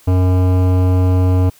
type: tone with hard clipping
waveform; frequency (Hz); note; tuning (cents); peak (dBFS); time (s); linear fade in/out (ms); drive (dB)
sine; 91.8; F#2; -13; -12; 0.07-1.5; 10; 16
effects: white hiss -48 dBFS RMS until 1.59 s